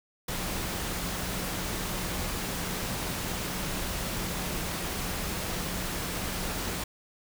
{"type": "tone in noise", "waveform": "sine", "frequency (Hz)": 181.3, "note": "F#3", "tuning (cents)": -35, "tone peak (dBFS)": -41, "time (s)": [0.28, 6.84], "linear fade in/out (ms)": 5, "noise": "pink", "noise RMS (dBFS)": -33, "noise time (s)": [0.28, 6.84], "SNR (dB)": -11, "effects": []}